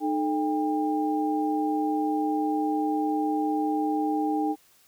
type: tone cluster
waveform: sine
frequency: 305.7 / 435.4 / 800 Hz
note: D#4 / A4 / G5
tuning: -30 / -18 / +35 cents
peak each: -25 / -34 / -28 dBFS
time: 0-4.56 s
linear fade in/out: 50 ms
effects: white hiss -60 dBFS RMS until 4.87 s